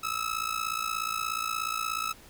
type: tone with amplitude modulation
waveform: sawtooth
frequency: 1297 Hz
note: E6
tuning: 28 cents flat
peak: -22 dBFS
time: 0.03-2.13 s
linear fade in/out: 10 ms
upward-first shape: sine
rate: 56.8 Hz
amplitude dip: 85%
effects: pink hiss -53 dBFS RMS until 2.29 s